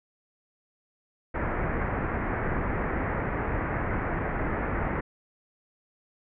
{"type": "low-pass noise", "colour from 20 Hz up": "pink", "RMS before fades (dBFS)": -29, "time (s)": [1.34, 5.01], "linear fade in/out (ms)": 10, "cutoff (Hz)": 2100, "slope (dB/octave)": 48, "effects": []}